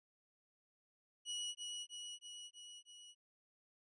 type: tone with echo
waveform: sawtooth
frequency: 2923 Hz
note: F#7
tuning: 22 cents flat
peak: -37 dBFS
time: 1.25-1.55 s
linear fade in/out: 50 ms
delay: 320 ms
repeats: 5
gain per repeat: -3 dB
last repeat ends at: 3.15 s
effects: resampled to 22050 Hz